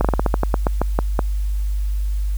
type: slowing click train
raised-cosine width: 1 ms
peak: -3 dBFS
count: 13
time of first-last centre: 0.01-1.192 s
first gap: 36 ms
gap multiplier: 1.17
effects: added 50 Hz sine -18 dBFS peak until 2.37 s + white hiss -47 dBFS RMS until 2.37 s